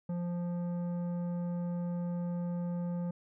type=tone with tanh clipping; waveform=sine; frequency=174.61 Hz; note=F3; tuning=in tune; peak=-34 dBFS; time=0.09-3.11 s; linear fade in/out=5 ms; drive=11 dB; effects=none